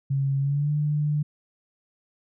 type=tone with pitch glide; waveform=sine; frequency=137.3 to 148.86 Hz; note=C#3 to D3; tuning=-16 to +24 cents; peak=-21 dBFS; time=0.1-1.23 s; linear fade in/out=10 ms; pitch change=+140 cents; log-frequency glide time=0.39-0.72 s; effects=none